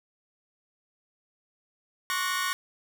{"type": "tone cluster", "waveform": "sawtooth", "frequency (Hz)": [1078, 1133, 1470, 1848], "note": ["C#6", "C#6", "F#6", "A#6"], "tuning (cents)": [-49, 37, -12, -16], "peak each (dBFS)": -29, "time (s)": [2.1, 2.53], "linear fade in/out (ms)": 0, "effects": []}